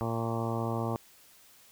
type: harmonic tone with a mistuned harmonic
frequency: 114.9 Hz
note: A#2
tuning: 25 cents flat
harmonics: 1 / 2 / 3 / 4 / 5 / 6 / 7 / 8 / 9 / 10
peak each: -33 / -36 / -38 / -39 / -40 / -41 / -41 / -42 / -43 / -43 dBFS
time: 0.01-0.96 s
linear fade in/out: 0 ms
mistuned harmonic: 9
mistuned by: +40 cents
effects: white hiss -58 dBFS RMS until 1.71 s